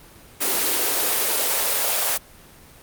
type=noise with high-pass filter sweep; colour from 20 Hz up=white; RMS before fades=-21 dBFS; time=0.4-2.18 s; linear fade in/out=20 ms; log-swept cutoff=310 to 640 Hz; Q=2.1; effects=pink hiss -47 dBFS RMS until 2.82 s + Opus 24 kbps